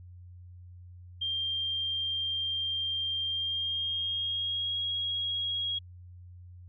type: tone with pitch glide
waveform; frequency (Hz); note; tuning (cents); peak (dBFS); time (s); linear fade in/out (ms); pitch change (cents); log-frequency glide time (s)
sine; 3185 to 3295; G7 to G#7; +27 to -14; -29; 1.21-5.79; 10; +59; 3.26-4.79
effects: added 89 Hz sine -46 dBFS peak until 6.68 s